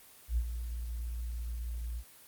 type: tone with ADSR envelope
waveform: sine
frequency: 58.4 Hz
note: A#1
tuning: 4 cents sharp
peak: -25 dBFS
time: 0.28-2.04 s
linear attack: 92 ms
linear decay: 60 ms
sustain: -9 dB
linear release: 61 ms
effects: white hiss -56 dBFS RMS until 2.27 s + Opus 24 kbps